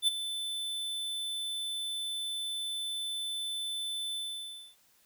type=tone with ADSR envelope; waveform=square; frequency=3520 Hz; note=A7; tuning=in tune; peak=-22 dBFS; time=0.02-4.76 s; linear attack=56 ms; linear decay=17 ms; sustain=-12 dB; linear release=610 ms; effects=white hiss -66 dBFS RMS until 5.05 s